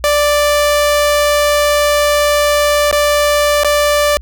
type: tone with dropouts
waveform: sawtooth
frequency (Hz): 587.3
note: D5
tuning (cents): 0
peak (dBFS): -6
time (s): 0.04-4.17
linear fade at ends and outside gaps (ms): 0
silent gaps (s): 2.913-2.927 / 3.634-3.646
effects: added 60 Hz sine -29 dBFS peak until 4.21 s